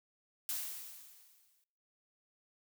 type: noise with exponential decay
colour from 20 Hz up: blue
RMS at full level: -36 dBFS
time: 0.49-1.64 s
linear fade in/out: 0 ms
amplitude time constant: 250 ms
effects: noise-tail reverb RT60 0.9 s tail -25 dB re dry